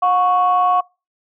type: tone pair together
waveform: sine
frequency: 722.3 / 1108.7 Hz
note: F#5 / C#6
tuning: -42 / 0 cents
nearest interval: perfect fifth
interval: 742 cents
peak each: -14 dBFS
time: 0.02-0.81 s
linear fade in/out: 10 ms
effects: noise-tail reverb RT60 0.3 s tail -26 dB re dry + tanh soft clip ceiling -6 dBFS